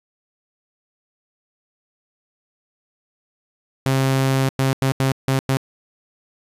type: tone bursts at uneven times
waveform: sawtooth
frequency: 133.7 Hz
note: C3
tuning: 38 cents sharp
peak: -12 dBFS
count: 6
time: 3.86-4.49 / 4.59-4.73 / 4.82-4.92 / 5-5.12 / 5.28-5.39 / 5.49-5.57 s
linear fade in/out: 0 ms
effects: resampled to 32000 Hz + 9-bit